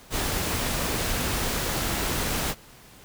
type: noise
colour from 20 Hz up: pink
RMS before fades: -27 dBFS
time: 0.1-2.55 s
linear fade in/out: 50 ms
effects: pink hiss -50 dBFS RMS until 3.04 s